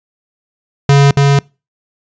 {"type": "tone with echo", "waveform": "square", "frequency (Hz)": 140.5, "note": "C#3", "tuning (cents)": 24, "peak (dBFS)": -5, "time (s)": [0.89, 1.11], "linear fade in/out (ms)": 2, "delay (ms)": 280, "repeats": 1, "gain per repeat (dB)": -2, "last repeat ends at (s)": 1.39, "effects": ["noise-tail reverb RT60 0.3 s tail -26 dB re dry", "resampled to 16000 Hz"]}